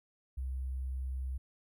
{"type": "tone with sample-and-hold", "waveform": "sine", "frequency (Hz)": 65, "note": "C2", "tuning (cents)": -11, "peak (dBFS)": -34, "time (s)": [0.37, 1.38], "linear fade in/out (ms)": 10, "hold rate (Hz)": 11025, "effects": []}